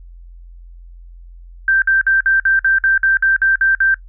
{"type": "tone bursts", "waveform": "sine", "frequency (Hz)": 1568, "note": "G6", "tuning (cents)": 0, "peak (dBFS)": -10, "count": 12, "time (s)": [1.68, 3.943], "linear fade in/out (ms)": 2, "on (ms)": 140, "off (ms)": 53, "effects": ["noise-tail reverb RT60 0.1 s tail -20 dB re dry", "added 43 Hz sine -35 dBFS peak until 4.08 s"]}